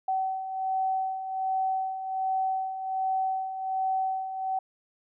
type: beating tone pair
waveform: sine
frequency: 760 / 761.3 Hz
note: F#5 / F#5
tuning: +46 / +49 cents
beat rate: 1.3 Hz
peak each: -34 / -27 dBFS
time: 0.08-4.59 s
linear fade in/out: 5 ms
effects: none